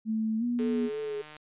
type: tone with pitch glide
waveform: sine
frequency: 220 to 241.3 Hz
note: A3 to B3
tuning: 0 to -40 cents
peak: -26 dBFS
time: 0.05-0.9 s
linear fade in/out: 50 ms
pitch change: +160 cents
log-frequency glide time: 0.38-0.44 s
type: tone with vibrato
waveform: sine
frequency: 428.3 Hz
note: A4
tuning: 47 cents flat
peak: -31 dBFS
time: 0.59-1.22 s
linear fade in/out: 10 ms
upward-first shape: triangle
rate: 3 Hz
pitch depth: 41 cents each way
type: click train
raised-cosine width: 0.3 ms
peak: -31 dBFS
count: 119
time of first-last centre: 0.59-1.366 s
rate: 152 Hz
effects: resampled to 8000 Hz